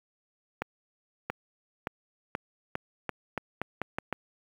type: accelerating click train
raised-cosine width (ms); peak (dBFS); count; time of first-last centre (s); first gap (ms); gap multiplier
0.5; -15; 11; 0.62-4.127; 680; 0.84
effects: high-pass 80 Hz 12 dB/octave + 8-bit